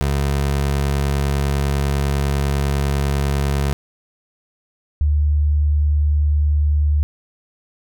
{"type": "tone pair in turn", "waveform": ["25% pulse", "sine"], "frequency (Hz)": [70, 74.16], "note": ["C#2", "D2"], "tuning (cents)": [18, 17], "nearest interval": "minor second", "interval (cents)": 99, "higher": "second", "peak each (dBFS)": -13, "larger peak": "neither", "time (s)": [[0.01, 3.73], [5.01, 7.03]], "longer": "first", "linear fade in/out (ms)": 0, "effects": []}